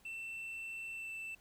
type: tone with pitch glide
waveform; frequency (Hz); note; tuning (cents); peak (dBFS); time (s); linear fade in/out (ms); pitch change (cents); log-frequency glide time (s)
triangle; 2680 to 2658; E7 to E7; +28 to +14; -40; 0.05-1.35; 5; -14; 0.94-1.12
effects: pink hiss -67 dBFS RMS until 1.4 s